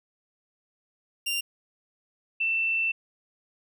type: tone pair in turn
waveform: sawtooth / sine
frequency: 2783 / 2675 Hz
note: F7 / E7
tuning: -7 / +25 cents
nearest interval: minor second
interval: 68 cents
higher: first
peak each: -23 dBFS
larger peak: neither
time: 1.26-1.41 / 2.4-2.92 s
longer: second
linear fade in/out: 10 ms
effects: none